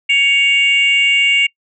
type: tone pair together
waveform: sine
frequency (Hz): 2230 / 2794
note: C#7 / F7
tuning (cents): +10 / 0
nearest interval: major third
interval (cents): 390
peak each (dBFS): -11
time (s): 0.09-1.47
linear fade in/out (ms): 10
effects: noise-tail reverb RT60 0.1 s tail -25 dB re dry + tanh soft clip ceiling -5 dBFS